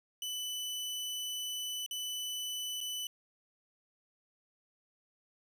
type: tone with dropouts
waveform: sawtooth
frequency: 2990 Hz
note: F#7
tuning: 17 cents sharp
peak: -33 dBFS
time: 0.22-3.07 s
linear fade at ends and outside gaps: 2 ms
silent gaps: 1.863-1.91 / 2.806-2.811 s
effects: none